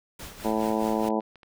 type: noise with tremolo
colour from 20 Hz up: pink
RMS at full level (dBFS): -39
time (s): 0.19-1.09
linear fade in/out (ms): 5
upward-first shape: sine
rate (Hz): 4.8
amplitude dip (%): 60
type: harmonic tone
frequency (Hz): 109.4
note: A2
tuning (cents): -9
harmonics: 2 / 3 / 4 / 5 / 6 / 7 / 8 / 9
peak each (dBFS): -28 / -30 / -31 / -32 / -33 / -33 / -34 / -35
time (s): 0.44-1.21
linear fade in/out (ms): 20
type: clicks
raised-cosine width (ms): 0.3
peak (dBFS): -34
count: 6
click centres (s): 0.956 / 1.001 / 1.103 / 1.206 / 1.357 / 1.432
effects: none